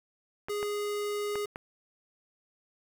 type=clicks; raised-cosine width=0.5 ms; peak=-22 dBFS; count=4; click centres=0.485 / 0.629 / 1.356 / 1.559 s
type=tone; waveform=square; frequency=413.4 Hz; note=G#4; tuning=8 cents flat; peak=-31 dBFS; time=0.49-1.46 s; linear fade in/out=10 ms
effects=8-bit